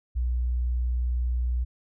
sine tone, 61 Hz, B1, 21 cents flat, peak -23 dBFS, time 0.15-1.65 s, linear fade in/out 20 ms, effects none

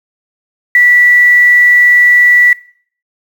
sine tone with quantisation, 1957 Hz, B6, 16 cents flat, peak -3 dBFS, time 0.75-2.53 s, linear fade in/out 2 ms, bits 5, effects noise-tail reverb RT60 0.5 s tail -20 dB re dry

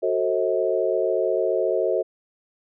sine chord, F# diminished seventh, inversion none, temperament just, 370 / 444 / 532.8 / 639.4 Hz, F#4 / A4 / C5 / Eb5, 0 / +16 / +31 / +47 cents, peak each -25 dBFS, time 0.02-2.03 s, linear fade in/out 20 ms, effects none

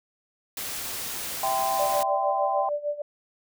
white noise, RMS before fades -33 dBFS, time 0.57-2.03 s, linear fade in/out 2 ms
sine chord, C major, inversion first, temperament equal with one note detuned, 659.3 / 784 / 1030.3 Hz, E5 / G5 / C6, 0 / 0 / -27 cents, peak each -31 / -25 / -29 dBFS, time 1.43-2.69 s, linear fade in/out 2 ms
sine tone with tremolo, 587.3 Hz, D5, in tune, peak -23 dBFS, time 1.79-3.02 s, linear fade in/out 5 ms, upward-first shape sine, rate 6.6 Hz, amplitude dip 85%
effects none

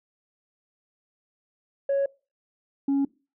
sine tone pair in turn, 554.4 / 277.2 Hz, C#5 / C#4, 0 / 0 cents, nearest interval octave, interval 1200 cents, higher first, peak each -19 / -18 dBFS, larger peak second, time 1.89-2.06 / 2.88-3.05 s, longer neither, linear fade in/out 5 ms, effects noise-tail reverb RT60 0.3 s tail -22 dB re dry + tanh soft clip ceiling -19 dBFS

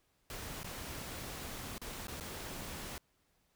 pink noise with dropouts, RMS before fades -44 dBFS, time 0.3-2.98 s, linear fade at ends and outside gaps 1 ms, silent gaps 0.632-0.644 / 1.781-1.816 / 2.07-2.082 / 2.2-2.208 s, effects pink hiss -75 dBFS RMS until 3.55 s

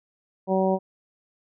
harmonic tone, 189.5 Hz, F#3, 42 cents sharp, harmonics 1 / 2 / 3 / 4 / 5, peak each -24 / -25 / -24 / -28 / -31 dBFS, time 0.47-0.79 s, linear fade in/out 50 ms, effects none

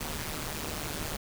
pink noise with amplitude modulation, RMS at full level -32 dBFS, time 0-1.17 s, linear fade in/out 10 ms, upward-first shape sine, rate 152 Hz, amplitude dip 85%, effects none

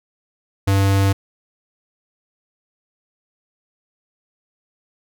square tone, 98 Hz, G2, in tune, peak -14 dBFS, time 0.67-1.13 s, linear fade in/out 10 ms, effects none

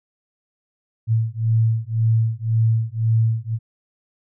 sine beating tone pair, 111.8 / 113.7 Hz, A2 / A#2, +28 / -43 cents, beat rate 1.9 Hz, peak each -19 dBFS, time 1.07-3.59 s, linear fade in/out 50 ms, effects none

